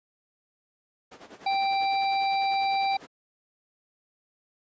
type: noise with tremolo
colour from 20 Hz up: brown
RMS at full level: -33 dBFS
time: 1.11-3.07 s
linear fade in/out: 10 ms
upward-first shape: sine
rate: 10 Hz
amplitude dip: 75%
type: harmonic tone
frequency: 784 Hz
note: G5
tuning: in tune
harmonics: 1 / 3 / 5 / 6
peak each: -23 / -33 / -37 / -39 dBFS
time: 1.46-2.97 s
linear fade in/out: 5 ms
effects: high-pass 400 Hz 12 dB/octave + resampled to 16000 Hz